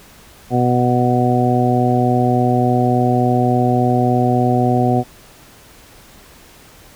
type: harmonic tone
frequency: 123.47 Hz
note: B2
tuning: in tune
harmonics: 1 / 2 / 3 / 4 / 5 / 6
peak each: -17 / -17 / -21 / -24 / -24 / -18 dBFS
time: 0.5-5.04 s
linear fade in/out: 50 ms
effects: pink hiss -44 dBFS RMS until 6.95 s